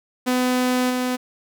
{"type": "tone with level steps", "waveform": "sawtooth", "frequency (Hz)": 251.6, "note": "B3", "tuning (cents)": 32, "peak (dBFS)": [-14, -17], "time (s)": [0.26, 1.17], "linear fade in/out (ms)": 20, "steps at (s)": 0.89, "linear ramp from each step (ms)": 20, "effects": []}